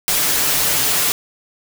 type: noise with comb filter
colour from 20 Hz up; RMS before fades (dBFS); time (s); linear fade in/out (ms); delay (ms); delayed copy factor
white; -17; 0.08-1.12; 0; 6.8; +0.55
effects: none